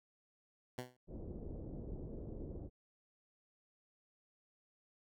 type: tone with exponential decay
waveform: 10% pulse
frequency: 125.3 Hz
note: B2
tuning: 25 cents sharp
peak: -30 dBFS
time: 0.78-0.97 s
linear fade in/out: 5 ms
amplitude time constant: 41 ms
type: low-pass noise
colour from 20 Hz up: pink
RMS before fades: -46 dBFS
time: 1.07-2.7 s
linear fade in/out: 50 ms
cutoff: 490 Hz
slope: 24 dB/octave
effects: none